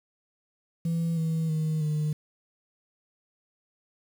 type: tone with pitch steps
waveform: sine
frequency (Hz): 166.5 / 161.57 / 156.79 / 152.15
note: E3 / E3 / D#3 / D#3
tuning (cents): +18 / -34 / +14 / -38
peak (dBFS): -22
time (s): 0.85-2.13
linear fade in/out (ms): 5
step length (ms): 320
effects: tanh soft clip ceiling -23 dBFS + 8-bit